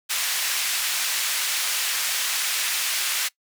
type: band-pass noise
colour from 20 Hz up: pink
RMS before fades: -25 dBFS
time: 0.09-3.29 s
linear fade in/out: 20 ms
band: 2000 to 16000 Hz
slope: 12 dB/octave
effects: noise-tail reverb RT60 0.1 s tail -21 dB re dry